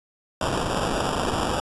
white noise with sample-and-hold, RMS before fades -25 dBFS, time 0.41-1.6 s, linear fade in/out 2 ms, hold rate 2100 Hz, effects resampled to 24000 Hz

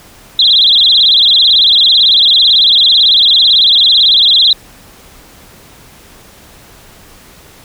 sine tone with vibrato, 3625 Hz, A#7, 49 cents flat, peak -4 dBFS, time 0.39-4.53 s, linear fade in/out 2 ms, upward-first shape sine, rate 18 Hz, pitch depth 210 cents each way, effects pink hiss -39 dBFS RMS until 7.64 s

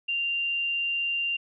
sine tone, 2782 Hz, F7, 7 cents flat, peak -25 dBFS, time 0.08-1.37 s, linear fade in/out 10 ms, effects none

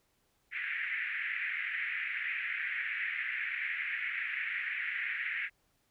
white band-pass noise, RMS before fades -36 dBFS, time 0.51-5.5 s, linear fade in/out 50 ms, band 1700 to 2300 Hz, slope 48 dB/octave, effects pink hiss -74 dBFS RMS until 5.9 s

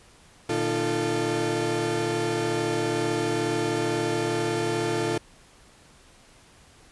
35% pulse tone cluster, 118.4 / 151.9 / 303.4 / 345.7 / 442 Hz, A#2 / D#3 / D#4 / F4 / A4, +27 / -41 / -44 / -18 / +8 cents, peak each -31 / -35 / -31 / -26 / -27 dBFS, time 0.49-5.18 s, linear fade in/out 5 ms, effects pink hiss -54 dBFS RMS until 6.91 s + resampled to 24000 Hz

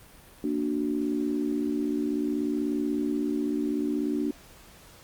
sine chord, Bb augmented, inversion none, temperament equal, 233.1 / 293.7 / 370 Hz, Bb3 / D4 / F#4, 0 / 0 / 0 cents, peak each -31 / -27 / -33 dBFS, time 0.44-4.31 s, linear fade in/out 2 ms, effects pink hiss -52 dBFS RMS until 5.03 s + Opus 32 kbps

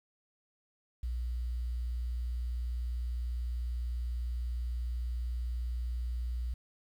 sine tone with quantisation, 60.1 Hz, B1, 46 cents flat, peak -32 dBFS, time 1.03-6.54 s, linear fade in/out 5 ms, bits 10, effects none

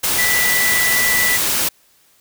sine tone in noise, 1975 Hz, B6, in tune, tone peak -16 dBFS, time 0.18-1.37 s, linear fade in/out 10 ms, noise white, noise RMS -18 dBFS, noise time 0.03-1.69 s, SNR -1 dB, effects white hiss -55 dBFS RMS until 2.2 s

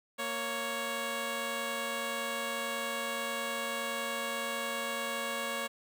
10% pulse tone pair together, 231.9 / 555 Hz, A#3 / C#5, -9 / +2 cents, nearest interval octave + minor third, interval 1511 cents, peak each -31 / -26 dBFS, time 0.18-5.68 s, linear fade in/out 20 ms, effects none

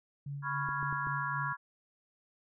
sine tone with tremolo, 141.6 Hz, C#3, 37 cents sharp, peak -36 dBFS, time 0.26-1.53 s, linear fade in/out 5 ms, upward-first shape sine, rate 3.7 Hz, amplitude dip 50%
sine chord, C# dominant seventh, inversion third, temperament equal with one note detuned, 987.8 / 1108.7 / 1392.1 / 1661.2 Hz, B5 / C#6 / E#6 / G#6, 0 / 0 / -6 / 0 cents, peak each -38 dBFS, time 0.42-1.57 s, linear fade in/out 50 ms
clicks, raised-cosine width 3 ms, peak -32 dBFS, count 4, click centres 0.689 / 0.829 / 0.927 / 1.071 s
effects none

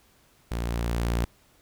sawtooth tone with level ramp, 58.27 Hz, A#1, in tune, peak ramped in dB -24 to -19 dBFS, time 0.51-1.25 s, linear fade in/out 5 ms, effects pink hiss -61 dBFS RMS until 1.61 s

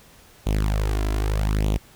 sawtooth tone with flanger, 51.91 Hz, G#1, in tune, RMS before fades -22 dBFS, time 0.46-1.78 s, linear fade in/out 10 ms, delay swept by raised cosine 0.29 to 2.99 ms, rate 0.81 Hz, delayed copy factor +0.8, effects pink hiss -51 dBFS RMS until 1.95 s

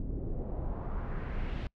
brown noise with low-pass filter sweep, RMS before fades -35 dBFS, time 0-1.67 s, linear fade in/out 2 ms, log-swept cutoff 310 to 3400 Hz, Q 1.6, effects noise-tail reverb RT60 0.1 s tail -24 dB re dry

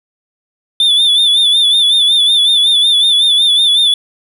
triangle tone with vibrato, 3520 Hz, A7, in tune, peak -6 dBFS, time 0.8-3.94 s, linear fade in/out 2 ms, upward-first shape sine, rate 5.4 Hz, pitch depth 67 cents each way, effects none

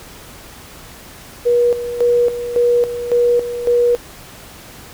sine tone with tremolo, 481.1 Hz, B4, 45 cents flat, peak -10 dBFS, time 1.45-3.97 s, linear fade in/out 20 ms, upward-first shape square, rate 1.8 Hz, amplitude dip 70%, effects pink hiss -38 dBFS RMS until 4.93 s

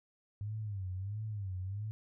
sine tone with vibrato, 100.1 Hz, G2, 37 cents sharp, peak -36 dBFS, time 0.41-1.91 s, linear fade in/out 0 ms, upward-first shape sine, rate 1.5 Hz, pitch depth 150 cents each way, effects none

